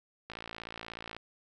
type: click train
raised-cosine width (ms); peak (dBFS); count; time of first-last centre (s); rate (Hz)
0.3; -25; 50; 0.3-1.166; 56.6
effects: none